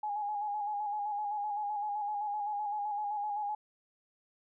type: tone with vibrato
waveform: sine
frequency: 830.6 Hz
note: G#5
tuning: in tune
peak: -32 dBFS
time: 0.03-3.55 s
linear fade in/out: 5 ms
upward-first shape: square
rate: 7.8 Hz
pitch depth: 35 cents each way
effects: none